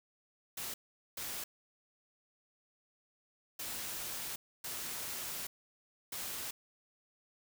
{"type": "noise bursts at uneven times", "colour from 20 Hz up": "white", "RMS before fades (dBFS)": -41, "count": 5, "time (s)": [[0.57, 0.74], [1.17, 1.44], [3.59, 4.36], [4.64, 5.47], [6.12, 6.51]], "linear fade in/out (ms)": 5, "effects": []}